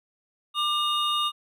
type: tone cluster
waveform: triangle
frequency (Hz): 1191 / 2852 / 3679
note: D6 / F7 / A#7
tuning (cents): +24 / +36 / -24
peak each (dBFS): -24 / -28 / -26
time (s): 0.54-1.32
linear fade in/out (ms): 50
effects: none